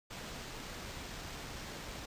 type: noise with sample-and-hold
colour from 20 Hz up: pink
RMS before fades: -45 dBFS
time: 0.1-2.06 s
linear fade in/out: 10 ms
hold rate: 11025 Hz
effects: resampled to 32000 Hz